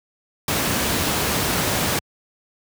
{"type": "noise", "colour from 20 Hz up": "pink", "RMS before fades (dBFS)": -21, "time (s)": [0.48, 1.99], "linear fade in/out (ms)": 2, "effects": ["high-pass 80 Hz 12 dB/octave"]}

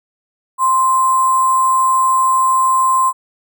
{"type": "tone with sample-and-hold", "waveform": "sine", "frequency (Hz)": 1046.5, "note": "C6", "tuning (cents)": 0, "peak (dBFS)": -10, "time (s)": [0.58, 3.13], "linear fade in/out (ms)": 50, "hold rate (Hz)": 8820, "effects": []}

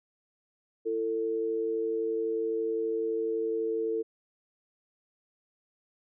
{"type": "tone pair together", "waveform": "sine", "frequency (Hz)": [335.5, 447.4], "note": ["E4", "A4"], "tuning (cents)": [31, 29], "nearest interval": "perfect fourth", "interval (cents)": 498, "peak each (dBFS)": [-34, -28], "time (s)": [0.85, 4.03], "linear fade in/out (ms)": 20, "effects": []}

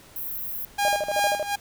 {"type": "high-pass noise", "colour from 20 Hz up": "white", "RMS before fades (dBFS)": -32, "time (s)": [0.16, 0.65], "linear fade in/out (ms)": 2, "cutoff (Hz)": 12000, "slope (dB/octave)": 48}
{"type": "tone with tremolo", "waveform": "sawtooth", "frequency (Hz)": 812, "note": "G#5", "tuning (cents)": -39, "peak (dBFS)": -16, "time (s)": [0.78, 1.56], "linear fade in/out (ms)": 10, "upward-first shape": "sine", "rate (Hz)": 2.7, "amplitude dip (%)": 80}
{"type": "tone bursts", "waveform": "sine", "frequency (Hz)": 613, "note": "D#5", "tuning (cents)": -26, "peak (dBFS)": -23, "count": 8, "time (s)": [0.85, 1.428], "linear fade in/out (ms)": 0, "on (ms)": 32, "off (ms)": 46}
{"effects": ["pink hiss -50 dBFS RMS until 1.6 s"]}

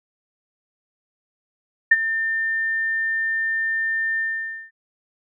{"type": "tone with ADSR envelope", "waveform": "sine", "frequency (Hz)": 1800, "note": "A6", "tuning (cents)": 39, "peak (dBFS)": -7, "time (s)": [1.91, 4.71], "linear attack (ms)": 8, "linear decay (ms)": 35, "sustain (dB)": -13, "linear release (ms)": 520, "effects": []}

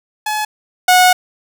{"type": "tone pair in turn", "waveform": "sawtooth", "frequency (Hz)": [852, 731], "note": ["G#5", "F#5"], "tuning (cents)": [44, -21], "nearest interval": "minor third", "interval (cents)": 265, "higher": "first", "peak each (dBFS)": [-13, -3], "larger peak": "second", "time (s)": [[0.26, 0.45], [0.88, 1.13]], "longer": "second", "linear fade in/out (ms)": 5, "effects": []}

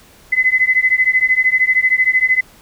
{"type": "beating tone pair", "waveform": "sine", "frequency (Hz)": [2022, 2035], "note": ["B6", "C7"], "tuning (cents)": [40, -49], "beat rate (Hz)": 13, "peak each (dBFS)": -14, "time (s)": [0.32, 2.41], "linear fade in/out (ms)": 10, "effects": ["pink hiss -46 dBFS RMS until 2.61 s"]}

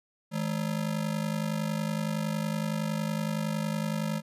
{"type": "ring-modulated tone", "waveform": "square", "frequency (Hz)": 186.8, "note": "F#3", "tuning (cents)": 17, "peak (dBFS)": -26, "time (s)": [0.31, 4.22], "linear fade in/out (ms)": 50, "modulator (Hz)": 25.4, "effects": ["resampled to 32000 Hz"]}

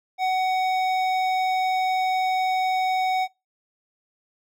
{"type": "tone with hard clipping", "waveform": "sine", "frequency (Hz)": 748, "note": "F#5", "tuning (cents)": 19, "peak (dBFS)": -22, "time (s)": [0.18, 3.28], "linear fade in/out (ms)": 50, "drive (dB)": 12, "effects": ["noise-tail reverb RT60 0.2 s tail -20 dB re dry"]}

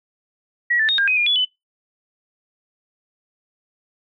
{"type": "tone with pitch steps", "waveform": "sine", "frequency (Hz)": [1919, 1762, 3713, 1607, 2514, 2418, 3416, 3009], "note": ["A#6", "A6", "A#7", "G6", "D#7", "D7", "G#7", "F#7"], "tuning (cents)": [50, 2, -8, 43, 17, 50, 48, 28], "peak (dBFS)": -15, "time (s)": [0.7, 1.452], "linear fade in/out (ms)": 10, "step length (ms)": 94, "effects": ["noise-tail reverb RT60 0.2 s tail -23 dB re dry"]}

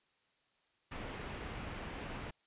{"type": "low-pass noise", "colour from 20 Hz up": "pink", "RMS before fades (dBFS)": -44, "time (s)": [0.91, 2.31], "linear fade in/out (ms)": 10, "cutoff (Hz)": 3100, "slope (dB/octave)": 24, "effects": ["white hiss -75 dBFS RMS until 2.46 s", "resampled to 8000 Hz"]}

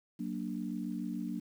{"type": "chord", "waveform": "sine", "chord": "Gb augmented", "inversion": "none", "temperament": "equal with one note detuned", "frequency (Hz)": [186.18, 233.1, 293.7], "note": ["Gb3", "Bb3", "D4"], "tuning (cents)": [11, 0, 0], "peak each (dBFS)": [-39, -38, -40], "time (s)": [0.19, 1.4], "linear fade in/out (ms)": 10, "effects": ["10-bit"]}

